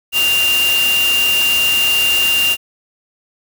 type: tone in noise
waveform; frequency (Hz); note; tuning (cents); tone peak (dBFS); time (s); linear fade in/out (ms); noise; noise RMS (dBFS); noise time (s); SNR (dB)
sine; 2792; F7; -1; -12; 0.12-2.57; 50; white; -21; 0.12-2.57; +6
effects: none